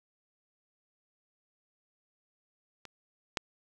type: clicks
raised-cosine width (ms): 0.2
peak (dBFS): -28 / -12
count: 2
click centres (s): 2.853 / 3.372
effects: 9-bit